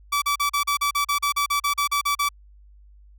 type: tone bursts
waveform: sawtooth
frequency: 1153 Hz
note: D6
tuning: 32 cents flat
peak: -16 dBFS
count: 16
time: 0.12-2.29 s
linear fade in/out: 10 ms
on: 100 ms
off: 38 ms
effects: added 50 Hz sine -47 dBFS peak until 3.18 s